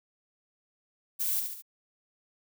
violet noise with echo, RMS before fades -30 dBFS, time 1.19-1.41 s, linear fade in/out 20 ms, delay 71 ms, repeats 3, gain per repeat -5 dB, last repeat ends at 1.623 s, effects none

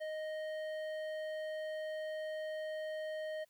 sine tone with hard clipping, 622 Hz, D#5, 1 cent flat, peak -40 dBFS, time 0-3.45 s, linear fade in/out 20 ms, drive 10 dB, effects white hiss -75 dBFS RMS until 3.49 s

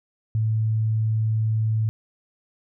sine tone, 110 Hz, A2, in tune, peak -19 dBFS, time 0.35-1.89 s, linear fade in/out 0 ms, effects none

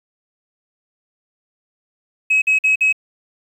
sine tone bursts, 2557 Hz, D#7, 47 cents sharp, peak -10 dBFS, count 4, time 2.3-2.927 s, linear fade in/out 10 ms, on 120 ms, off 49 ms, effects tanh soft clip ceiling -9 dBFS + 8-bit

